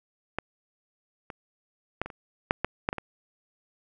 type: clicks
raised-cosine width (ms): 0.5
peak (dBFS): -13 / -23 / -12 / -22 / -27 / -6 / -10 / -9 / -15 / -18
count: 10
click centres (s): 0.386 / 1.302 / 2.016 / 2.06 / 2.102 / 2.509 / 2.646 / 2.889 / 2.929 / 2.983
effects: none